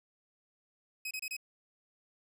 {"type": "tone bursts", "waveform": "sawtooth", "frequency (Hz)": 2536, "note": "D#7", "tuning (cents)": 32, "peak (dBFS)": -33, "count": 4, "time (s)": [1.05, 1.367], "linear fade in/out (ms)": 5, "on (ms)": 59, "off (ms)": 27, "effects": []}